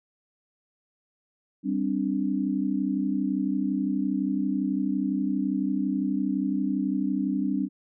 sine chord, G suspended fourth, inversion none, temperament equal, 196 / 261.6 / 293.7 Hz, G3 / C4 / D4, 0 / 0 / 0 cents, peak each -28 dBFS, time 1.63-7.69 s, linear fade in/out 50 ms, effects none

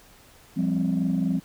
sine chord, F suspended second, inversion none, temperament equal with one note detuned, 174.61 / 198.62 / 261.6 Hz, F3 / G3 / C4, 0 / +23 / 0 cents, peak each -24 / -25 / -25 dBFS, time 0.56-1.4 s, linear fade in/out 20 ms, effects tanh soft clip ceiling -16 dBFS + pink hiss -53 dBFS RMS until 1.44 s

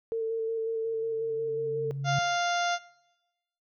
sine tone with vibrato, 450 Hz, A4, 39 cents sharp, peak -27 dBFS, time 0.12-1.91 s, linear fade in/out 0 ms, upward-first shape square, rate 5.5 Hz, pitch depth 14 cents each way
sine tone with exponential growth, 138.59 Hz, C#3, in tune, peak -25 dBFS, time 0.85-2.19 s, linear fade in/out 5 ms, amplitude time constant 290 ms
harmonic tone, 698.5 Hz, F5, in tune, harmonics 1 / 2 / 3 / 4 / 5 / 6 / 7 / 8 / 9, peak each -27 / -31 / -39 / -41 / -38 / -44 / -44 / -43 / -42 dBFS, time 2.04-2.79 s, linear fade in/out 50 ms
effects noise-tail reverb RT60 1.0 s tail -20 dB re dry

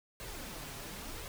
pink noise with flanger, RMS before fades -44 dBFS, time 0.2-1.28 s, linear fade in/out 0 ms, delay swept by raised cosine 1.8 to 7.4 ms, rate 0.93 Hz, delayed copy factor +0.6, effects none

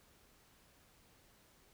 silence, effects pink hiss -67 dBFS RMS until 1.73 s

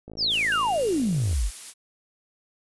click train, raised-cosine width 2 ms, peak -28 dBFS, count 69, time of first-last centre 0.08-1.33 s, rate 54.4 Hz
sine exponential sweep, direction down, 5770 to 41.2 Hz, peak -21 dBFS, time 0.17-1.51 s, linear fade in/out 50 ms
blue noise with tremolo, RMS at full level -34 dBFS, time 0.29-1.74 s, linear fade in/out 50 ms, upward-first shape sine, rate 2.1 Hz, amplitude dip 30%
sine tone with exponential decay, 2812 Hz, F7, 11 cents sharp, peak -26 dBFS, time 0.52-1.21 s, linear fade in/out 2 ms, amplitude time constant 150 ms
effects resampled to 24000 Hz

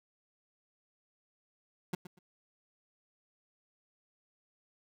30% pulse tone with echo, 179.8 Hz, F#3, 49 cents flat, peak -29 dBFS, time 1.93-1.95 s, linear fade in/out 5 ms, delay 120 ms, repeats 2, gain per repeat -13 dB, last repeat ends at 2.19 s, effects none

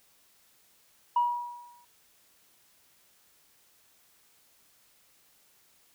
sine tone with exponential decay, 963 Hz, B5, 44 cents flat, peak -19 dBFS, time 1.16-1.85 s, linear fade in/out 5 ms, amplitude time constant 150 ms, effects tanh soft clip ceiling -17 dBFS + white hiss -64 dBFS RMS until 5.94 s

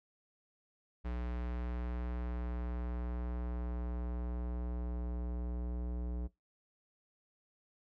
square tone with low-pass filter sweep, 60.4 Hz, B1, 38 cents flat, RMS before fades -38 dBFS, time 1.04-6.28 s, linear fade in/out 20 ms, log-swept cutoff 2400 to 550 Hz, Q 0.71, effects noise-tail reverb RT60 0.2 s tail -22 dB re dry

